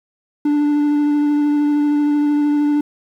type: tone with vibrato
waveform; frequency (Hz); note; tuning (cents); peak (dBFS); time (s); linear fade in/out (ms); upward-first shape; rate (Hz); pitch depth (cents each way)
triangle; 293.7; D4; 0; -11; 0.45-2.81; 5; triangle; 13; 16
effects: 8-bit